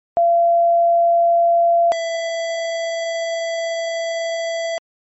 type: tone pair in turn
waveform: sine / square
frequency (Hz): 683 / 665.1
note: F5 / E5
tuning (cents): -39 / +15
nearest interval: unison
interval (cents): 46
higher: first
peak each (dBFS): -11 / -21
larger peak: first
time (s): 0.17-1.92 / 1.92-4.78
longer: second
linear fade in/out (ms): 0
effects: MP3 32 kbps